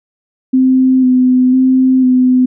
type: tone with vibrato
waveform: sine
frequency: 256.7 Hz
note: C4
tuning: 33 cents flat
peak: -6 dBFS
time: 0.53-2.46 s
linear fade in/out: 10 ms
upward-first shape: square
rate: 1 Hz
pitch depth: 19 cents each way
effects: none